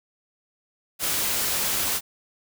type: noise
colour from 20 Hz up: white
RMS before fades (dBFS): -25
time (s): 0.99-2.01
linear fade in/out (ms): 50
effects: none